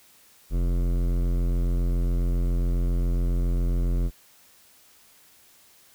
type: tone with hard clipping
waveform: sine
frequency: 43.65 Hz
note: F1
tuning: in tune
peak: -23 dBFS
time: 0.5-4.11 s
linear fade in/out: 50 ms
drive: 16 dB
effects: white hiss -56 dBFS RMS until 5.94 s